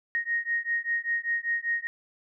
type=beating tone pair; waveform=sine; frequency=1864.7 / 1869.8 Hz; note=A#6 / A#6; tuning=0 / +5 cents; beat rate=5.1 Hz; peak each=-29 / -29 dBFS; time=0.15-1.87 s; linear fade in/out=0 ms; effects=none